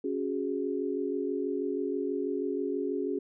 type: chord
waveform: sine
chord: C# suspended fourth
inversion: none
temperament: just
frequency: 277.2 / 369.6 / 415.8 Hz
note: C#4 / F#4 / G#4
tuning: 0 / -2 / +2 cents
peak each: -33 dBFS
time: 0.04-3.19 s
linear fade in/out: 5 ms
effects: none